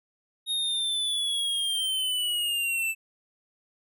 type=linear sweep; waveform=square; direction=down; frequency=3742 to 2637 Hz; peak=-26 dBFS; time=0.46-2.95 s; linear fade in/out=50 ms; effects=none